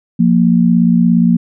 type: tone pair together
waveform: sine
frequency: 175.94 / 233.1 Hz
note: F3 / A#3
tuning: +13 / 0 cents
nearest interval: perfect fourth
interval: 487 cents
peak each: -10 dBFS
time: 0.19-1.37 s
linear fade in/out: 10 ms
effects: none